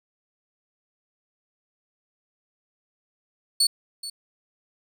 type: tone with echo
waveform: 30% pulse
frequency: 4435 Hz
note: C#8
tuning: in tune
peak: -14 dBFS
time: 3.6-3.67 s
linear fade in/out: 5 ms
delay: 430 ms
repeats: 1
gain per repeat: -15 dB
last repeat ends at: 4.1 s
effects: none